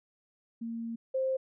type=tone pair in turn; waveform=sine; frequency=230 / 526 Hz; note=A#3 / C5; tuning=-23 / +9 cents; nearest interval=octave + major second; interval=1432 cents; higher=second; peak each=-34 / -27 dBFS; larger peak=second; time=0.61-0.96 / 1.14-1.37 s; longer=first; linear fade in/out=10 ms; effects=none

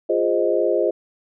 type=chord; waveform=sine; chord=F minor seventh; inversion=none; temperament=equal with one note detuned; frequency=349.2 / 411.7 / 523.3 / 622.3 Hz; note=F4 / Ab4 / C5 / Eb5; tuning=0 / -15 / 0 / 0 cents; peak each=-22 dBFS; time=0.09-0.91 s; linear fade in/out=10 ms; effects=none

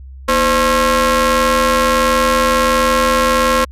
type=ring-modulated tone; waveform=sawtooth; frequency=278.9 Hz; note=C#4; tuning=11 cents sharp; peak=-4 dBFS; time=0.28-3.65 s; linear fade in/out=10 ms; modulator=796 Hz; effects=added 66 Hz sine -31 dBFS peak until 3.71 s + resampled to 32000 Hz

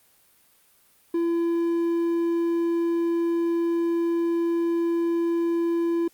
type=tone; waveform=triangle; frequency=337.8 Hz; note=E4; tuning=42 cents sharp; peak=-19 dBFS; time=1.14-6.08 s; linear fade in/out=5 ms; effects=white hiss -60 dBFS RMS until 6.13 s + Opus 32 kbps

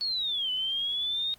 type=linear two-way sweep; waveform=sine; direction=down then up; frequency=4435 to 2984 to 3736 Hz; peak=-27 dBFS; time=0.01-1.34 s; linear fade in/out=0 ms; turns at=0.51 s; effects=pink hiss -57 dBFS RMS until 1.38 s + Opus 32 kbps

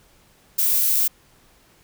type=noise; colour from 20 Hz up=violet; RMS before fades=-19 dBFS; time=0.58-1.08 s; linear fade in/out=10 ms; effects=pink hiss -56 dBFS RMS until 1.83 s

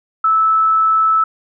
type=tone; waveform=sine; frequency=1309 Hz; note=E6; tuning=13 cents flat; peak=-10 dBFS; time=0.24-1.24 s; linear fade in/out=5 ms; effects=none

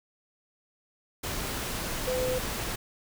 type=tone in noise; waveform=sine; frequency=508 Hz; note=B4; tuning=49 cents sharp; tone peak=-27 dBFS; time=2.07-2.39 s; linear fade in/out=10 ms; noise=pink; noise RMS=-33 dBFS; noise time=1.23-2.76 s; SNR=+3 dB; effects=none

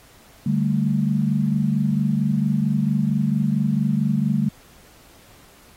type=chord; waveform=sine; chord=D suspended fourth; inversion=none; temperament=just; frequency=146.83 / 195.78 / 220.2 Hz; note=D3 / G3 / A3; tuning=0 / -2 / +2 cents; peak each=-22 dBFS; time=0.46-4.49 s; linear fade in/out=5 ms; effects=pink hiss -51 dBFS RMS until 5.76 s + AAC 48 kbps

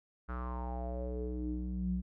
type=tone with low-pass filter sweep; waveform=square; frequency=61.8 Hz; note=B1; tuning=2 cents sharp; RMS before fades=-37 dBFS; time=0.28-2.02 s; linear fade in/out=20 ms; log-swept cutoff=1400 to 160 Hz; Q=6; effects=none

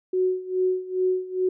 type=tone with tremolo; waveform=sine; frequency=370 Hz; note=F#4; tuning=in tune; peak=-18 dBFS; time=0.13-1.49 s; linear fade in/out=5 ms; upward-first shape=sine; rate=2.4 Hz; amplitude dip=85%; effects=none

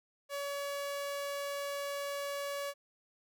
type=tone; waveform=sawtooth; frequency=566 Hz; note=C#5; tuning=36 cents sharp; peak=-32 dBFS; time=0.29-2.74 s; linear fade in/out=50 ms; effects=none

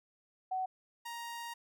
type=tone pair in turn; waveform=sine / sawtooth; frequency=750 / 937.1 Hz; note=F#5 / A#5; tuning=+23 / +9 cents; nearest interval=major third; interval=386 cents; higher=second; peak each=-32 / -37 dBFS; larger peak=first; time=0.51-0.66 / 1.05-1.54 s; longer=second; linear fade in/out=10 ms; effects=none

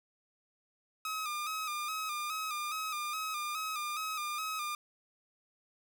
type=tone with vibrato; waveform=sawtooth; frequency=1239 Hz; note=D#6; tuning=8 cents flat; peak=-31 dBFS; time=1.05-4.75 s; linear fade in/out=2 ms; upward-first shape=square; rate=2.4 Hz; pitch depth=51 cents each way; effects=none

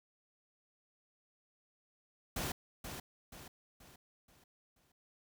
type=noise with echo; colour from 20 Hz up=pink; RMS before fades=-38 dBFS; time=2.36-2.52 s; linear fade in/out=5 ms; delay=480 ms; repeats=5; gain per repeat=-7 dB; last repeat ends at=4.92 s; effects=none

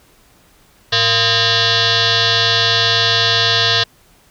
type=tone with frequency modulation; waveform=sine; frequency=110 Hz; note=A2; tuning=in tune; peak=-11 dBFS; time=0.92-3.84 s; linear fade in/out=10 ms; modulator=574 Hz; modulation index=7.8; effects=pink hiss -51 dBFS RMS until 4.3 s

